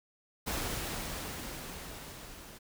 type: noise with level ramp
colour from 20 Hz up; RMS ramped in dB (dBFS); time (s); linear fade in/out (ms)
pink; -34 to -50; 0.46-2.59; 20
effects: none